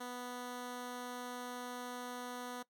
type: tone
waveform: 10% pulse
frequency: 246.8 Hz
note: B3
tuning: 1 cent flat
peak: -34 dBFS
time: 0-2.63 s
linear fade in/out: 10 ms
effects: noise-tail reverb RT60 0.1 s tail -19 dB re dry